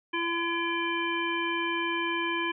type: harmonic tone with a mistuned harmonic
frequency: 338.3 Hz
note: E4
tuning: 45 cents sharp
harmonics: 1 / 3 / 5 / 7 / 9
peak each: -32 / -32 / -34 / -33 / -37 dBFS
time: 0.13-2.52 s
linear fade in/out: 10 ms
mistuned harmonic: 9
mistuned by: +16 cents
effects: none